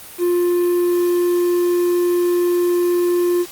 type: tone with quantisation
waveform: triangle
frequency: 351.9 Hz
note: F4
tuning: 13 cents sharp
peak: -12 dBFS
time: 0.18-3.46 s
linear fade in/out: 50 ms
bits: 6
effects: white hiss -37 dBFS RMS until 3.51 s + Opus 32 kbps